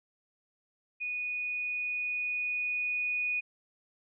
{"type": "tone with level ramp", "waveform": "sine", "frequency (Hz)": 2475, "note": "D#7", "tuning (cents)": -10, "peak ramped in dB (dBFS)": [-32, -28], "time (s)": [1, 3.41], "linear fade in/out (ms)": 20, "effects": []}